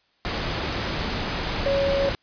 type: tone in noise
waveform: sine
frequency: 554.4 Hz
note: C#5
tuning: in tune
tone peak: -20 dBFS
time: 1.66-2.09 s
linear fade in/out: 0 ms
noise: pink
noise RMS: -27 dBFS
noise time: 0.25-2.15 s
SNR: +4 dB
effects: white hiss -65 dBFS RMS until 2.22 s + resampled to 11025 Hz